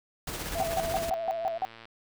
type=noise with tremolo; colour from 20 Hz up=pink; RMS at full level=-34 dBFS; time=0.27-1.1 s; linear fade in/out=5 ms; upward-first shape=square; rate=16 Hz; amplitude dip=35%
type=tone with vibrato; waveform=sine; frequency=665 Hz; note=E5; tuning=15 cents sharp; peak=-30 dBFS; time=0.55-1.58 s; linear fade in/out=5 ms; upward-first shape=sine; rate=14 Hz; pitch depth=32 cents each way
type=tone bursts; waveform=sine; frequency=760 Hz; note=F#5; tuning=46 cents sharp; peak=-25 dBFS; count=7; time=0.6-1.65 s; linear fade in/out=0 ms; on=30 ms; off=140 ms
type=click train; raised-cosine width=0.3 ms; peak=-31 dBFS; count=87; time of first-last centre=1.1-1.854 s; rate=114 Hz
effects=none